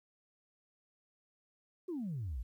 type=exponential sweep; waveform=sine; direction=down; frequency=384.1 to 51.3 Hz; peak=-35 dBFS; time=1.88-2.43 s; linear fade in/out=10 ms; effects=tanh soft clip ceiling -33 dBFS + 12-bit